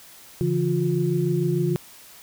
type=tone cluster; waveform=sine; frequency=141.7 / 168.4 / 355 Hz; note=C#3 / E3 / F4; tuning=+38 / +37 / +28 cents; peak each=-24 dBFS; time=0.41-1.76 s; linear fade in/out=0 ms; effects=white hiss -47 dBFS RMS until 2.22 s